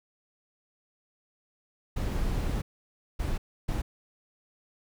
brown noise bursts at uneven times, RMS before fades -29 dBFS, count 3, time 1.96-2.62 / 3.19-3.38 / 3.68-3.82 s, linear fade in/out 10 ms, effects none

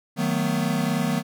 square chord, B dominant seventh, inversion first, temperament equal with one note detuned, 155.56 / 185 / 223.3 / 246.9 Hz, D#3 / F#3 / A3 / B3, 0 / 0 / +26 / 0 cents, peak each -28 / -28 / -28 / -28 dBFS, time 0.16-1.23 s, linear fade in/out 50 ms, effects none

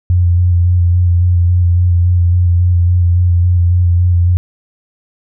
sine tone with vibrato, 88.1 Hz, F2, 16 cents sharp, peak -7 dBFS, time 0.1-4.37 s, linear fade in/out 0 ms, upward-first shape square, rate 3.6 Hz, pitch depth 21 cents each way, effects none

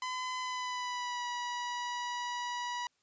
sawtooth tone with pitch glide, 1014 to 972.1 Hz, B5 to B5, +45 to -28 cents, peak -31 dBFS, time 0.02-2.87 s, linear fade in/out 2 ms, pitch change -73 cents, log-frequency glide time 0.38-1.26 s, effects white hiss -75 dBFS RMS until 3.02 s + resampled to 16000 Hz

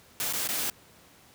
white noise with dropouts, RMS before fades -30 dBFS, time 0.2-0.7 s, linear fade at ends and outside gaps 1 ms, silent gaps 0.327-0.334 / 0.475-0.488 s, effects pink hiss -56 dBFS RMS until 1.34 s + high-pass 80 Hz 12 dB/octave

